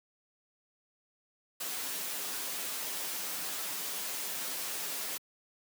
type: noise with comb filter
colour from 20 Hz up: white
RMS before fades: -37 dBFS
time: 1.6-5.18 s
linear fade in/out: 10 ms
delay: 8.6 ms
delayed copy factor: -0.65
effects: high-pass 200 Hz 12 dB/octave